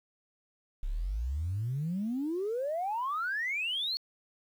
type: exponential sweep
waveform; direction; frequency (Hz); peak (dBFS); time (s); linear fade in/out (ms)
sine; up; 31.91 to 4435; -29; 0.83-3.97; 0
effects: tanh soft clip ceiling -26 dBFS + 10-bit